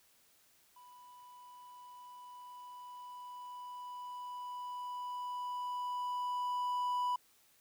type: tone with level ramp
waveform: triangle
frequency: 987.8 Hz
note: B5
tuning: in tune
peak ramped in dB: -53 to -29 dBFS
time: 0.76-7.16 s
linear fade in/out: 5 ms
effects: white hiss -68 dBFS RMS until 7.6 s